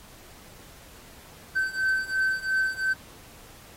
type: beating tone pair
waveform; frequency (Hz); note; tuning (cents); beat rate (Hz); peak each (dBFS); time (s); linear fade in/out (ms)
triangle; 1539 / 1541.9; G6 / G6; -32 / -29; 2.9; -26 / -24; 1.55-2.94; 20
effects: pink hiss -50 dBFS RMS until 3.76 s + AAC 48 kbps